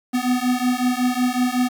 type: beating tone pair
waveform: square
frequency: 246.9 / 252.3 Hz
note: B3 / B3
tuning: 0 / +37 cents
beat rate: 5.4 Hz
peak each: -22 dBFS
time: 0.13-1.69 s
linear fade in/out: 20 ms
effects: 7-bit